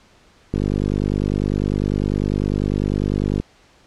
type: click train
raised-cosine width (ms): 3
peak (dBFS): -8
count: 144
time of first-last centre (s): 0.54-3.4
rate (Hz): 50
effects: pink hiss -53 dBFS RMS until 3.86 s + low-pass 6000 Hz 12 dB/octave